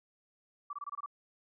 sine tone bursts, 1156 Hz, D6, 28 cents flat, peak -37 dBFS, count 7, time 0.7-1.061 s, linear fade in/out 5 ms, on 31 ms, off 24 ms, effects none

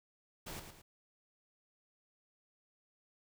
pink noise with echo, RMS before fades -45 dBFS, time 0.46-0.6 s, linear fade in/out 10 ms, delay 110 ms, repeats 2, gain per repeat -7 dB, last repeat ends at 0.82 s, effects none

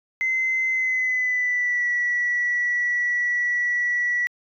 sine tone with pitch glide, 2060 to 1945.5 Hz, C7 to B6, -28 to -27 cents, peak -19 dBFS, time 0.21-4.27 s, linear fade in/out 0 ms, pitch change -99 cents, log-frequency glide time 0.7-1.89 s, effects tanh soft clip ceiling -15 dBFS

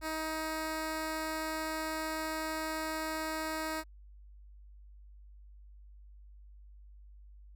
10% pulse tone, 315.6 Hz, D#4, 25 cents sharp, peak -26 dBFS, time 0.01-3.84 s, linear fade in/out 50 ms, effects added 50 Hz sine -51 dBFS peak until 7.55 s

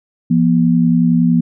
sine tone pair together, 170.9 / 241.7 Hz, F3 / B3, -37 / -37 cents, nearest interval tritone, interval 600 cents, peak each -12 dBFS, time 0.3-1.41 s, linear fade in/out 10 ms, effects none

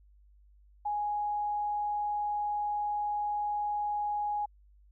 sine tone, 830.6 Hz, G#5, in tune, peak -29 dBFS, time 0.85-4.46 s, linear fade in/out 10 ms, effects added 50 Hz sine -57 dBFS peak until 4.91 s

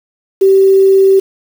sine tone with quantisation, 386.7 Hz, G4, 24 cents flat, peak -4 dBFS, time 0.41-1.2 s, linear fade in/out 10 ms, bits 5, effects none

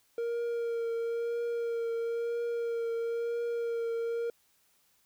triangle tone with vibrato, 466.2 Hz, A#4, in tune, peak -28 dBFS, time 0.18-4.3 s, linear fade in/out 2 ms, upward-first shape triangle, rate 1 Hz, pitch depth 21 cents each way, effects white hiss -69 dBFS RMS until 5.05 s

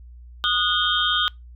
sine tone cluster, 1234 / 1459 / 3093 / 3268 / 3648 Hz, D#6 / F#6 / G7 / G#7 / A#7, -15 / -25 / -24 / -29 / -38 cents, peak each -25 dBFS, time 0.44-1.28 s, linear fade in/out 0 ms, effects noise-tail reverb RT60 0.2 s tail -25 dB re dry + added 60 Hz sine -40 dBFS peak until 1.55 s

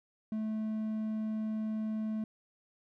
triangle tone, 217.4 Hz, A3, 21 cents flat, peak -30 dBFS, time 0.32-2.24 s, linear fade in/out 2 ms, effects none

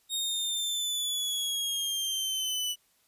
sawtooth linear sweep, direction down, 3729 to 2960 Hz, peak -26 dBFS, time 0.09-2.76 s, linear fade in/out 50 ms, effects white hiss -68 dBFS RMS until 3.07 s + resampled to 32000 Hz

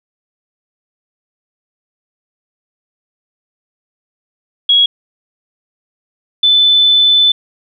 sine tone pair in turn, 3322 / 3511 Hz, G#7 / A7, 0 / -4 cents, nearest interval minor second, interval 96 cents, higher second, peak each -6 dBFS, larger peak neither, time 4.69-4.86 / 6.43-7.32 s, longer second, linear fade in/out 5 ms, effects none

